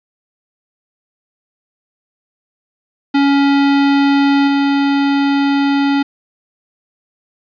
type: tone with level steps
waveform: square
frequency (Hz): 280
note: C#4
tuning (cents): +18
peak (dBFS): -10 / -12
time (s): 3.14-6.03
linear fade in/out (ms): 10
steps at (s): 4.47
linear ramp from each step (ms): 10
effects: resampled to 11025 Hz + 7-bit